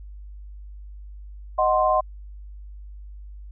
sine chord, C diminished, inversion first, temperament equal, 622.3 / 740 / 1046.5 Hz, Eb5 / Gb5 / C6, 0 / 0 / 0 cents, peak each -21 / -22 / -21 dBFS, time 1.58-2.01 s, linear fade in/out 10 ms, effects added 50 Hz sine -37 dBFS peak until 3.51 s

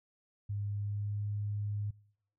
sine tone with pitch glide, 102 to 103.36 Hz, G#2 to G#2, -31 to -8 cents, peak -33 dBFS, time 0.49-1.91 s, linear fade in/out 10 ms, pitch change +23 cents, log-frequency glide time 0.64-1.23 s, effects noise-tail reverb RT60 0.7 s tail -25 dB re dry

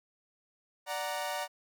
sawtooth chord, D augmented, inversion none, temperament equal, 587.3 / 740 / 932.3 Hz, D5 / F#5 / A#5, 0 / 0 / 0 cents, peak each -34 dBFS, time 0.86-1.48 s, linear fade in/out 50 ms, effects none

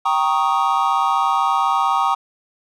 triangle chord, Eb dominant seventh, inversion first, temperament equal, 784 / 932.3 / 1108.7 / 1244.5 Hz, G5 / Bb5 / Db6 / Eb6, 0 / 0 / 0 / 0 cents, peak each -19 dBFS, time 0.05-2.15 s, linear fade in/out 10 ms, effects none

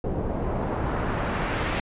pink noise with low-pass filter sweep, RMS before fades -27 dBFS, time 0.04-1.8 s, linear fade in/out 2 ms, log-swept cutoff 520 to 2700 Hz, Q 0.99, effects resampled to 8000 Hz

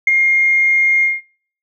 sine tone with ADSR envelope, 2128 Hz, C7, 29 cents sharp, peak -6 dBFS, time 0.07-1.21 s, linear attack 4 ms, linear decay 23 ms, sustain -4 dB, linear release 180 ms, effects noise-tail reverb RT60 0.5 s tail -20 dB re dry + tanh soft clip ceiling -2 dBFS

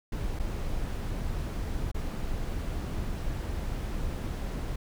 brown noise with dropouts, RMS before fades -32 dBFS, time 0.12-4.76 s, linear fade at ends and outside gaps 5 ms, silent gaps 0.391-0.396 / 1.916-1.944 s, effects none

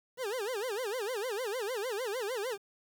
40% pulse tone with vibrato, 454.5 Hz, A#4, 44 cents flat, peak -32 dBFS, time 0.17-2.58 s, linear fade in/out 50 ms, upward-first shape sine, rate 6.6 Hz, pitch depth 250 cents each way, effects 10-bit

